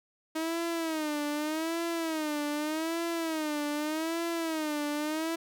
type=tone with vibrato; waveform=sawtooth; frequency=314.7 Hz; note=D#4; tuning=20 cents sharp; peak=-26 dBFS; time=0.35-5.36 s; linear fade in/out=10 ms; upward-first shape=sine; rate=0.83 Hz; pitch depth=120 cents each way; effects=none

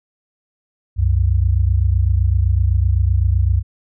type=tone pair together; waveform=sine; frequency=65.86 / 93.7 Hz; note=C2 / F#2; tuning=+12 / +22 cents; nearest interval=tritone; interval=610 cents; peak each=-15 dBFS; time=0.96-3.63 s; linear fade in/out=50 ms; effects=none

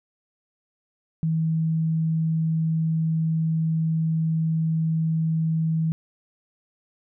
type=tone; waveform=sine; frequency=160.9 Hz; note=E3; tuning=42 cents flat; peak=-20 dBFS; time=1.23-5.92 s; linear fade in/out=0 ms; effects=none

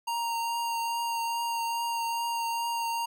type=tone with vibrato; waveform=square; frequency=930 Hz; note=A#5; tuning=4 cents flat; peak=-29 dBFS; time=0.07-3.06 s; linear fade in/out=10 ms; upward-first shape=triangle; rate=2.4 Hz; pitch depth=15 cents each way; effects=none

